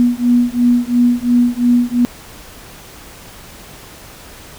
sine beating tone pair, 241.1 / 244 Hz, B3 / B3, -41 / -21 cents, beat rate 2.9 Hz, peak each -13 dBFS, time 0-2.05 s, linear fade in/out 0 ms, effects pink hiss -37 dBFS RMS until 4.58 s

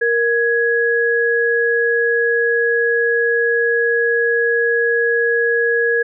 sine tone pair together, 467.7 / 1668.5 Hz, A#4 / G#6, +6 / +8 cents, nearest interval octave + minor seventh, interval 2202 cents, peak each -16 dBFS, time 0.01-6.03 s, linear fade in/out 10 ms, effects none

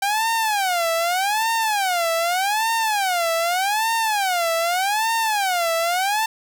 sawtooth tone with vibrato, 776 Hz, G5, 18 cents flat, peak -15 dBFS, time 0.02-6.26 s, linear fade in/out 5 ms, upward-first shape sine, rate 0.83 Hz, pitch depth 280 cents each way, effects 7-bit

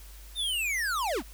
square linear sweep, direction down, 3695 to 174.61 Hz, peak -28 dBFS, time 0.35-1.23 s, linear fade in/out 50 ms, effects added 50 Hz sine -45 dBFS peak until 1.33 s + white hiss -53 dBFS RMS until 1.33 s

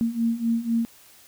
sine beating tone pair, 228.1 / 232.1 Hz, A#3 / A#3, -37 / -7 cents, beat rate 4 Hz, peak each -26 / -23 dBFS, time 0.01-0.85 s, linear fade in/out 0 ms, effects white hiss -52 dBFS RMS until 1.27 s

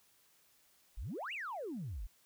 sine exponential two-way sweep, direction up then down, 37.69 to 2922 to 37.69 Hz, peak -38 dBFS, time 0.97-2.07 s, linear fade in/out 10 ms, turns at 1.33 s, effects tanh soft clip ceiling -35 dBFS + white hiss -69 dBFS RMS until 2.25 s

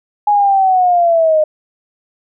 sine linear sweep, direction down, 836 to 610 Hz, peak -8 dBFS, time 0.27-1.44 s, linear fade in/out 5 ms, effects none

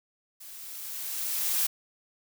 blue noise with level ramp, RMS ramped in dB -46 to -25 dBFS, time 0.4-1.67 s, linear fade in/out 10 ms, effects none

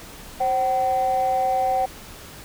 sine tone pair together, 530 / 761.7 Hz, C5 / G5, +22 / -50 cents, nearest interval tritone, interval 628 cents, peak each -24 / -18 dBFS, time 0.4-1.86 s, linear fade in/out 10 ms, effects tanh soft clip ceiling -14 dBFS + pink hiss -41 dBFS RMS until 2.44 s

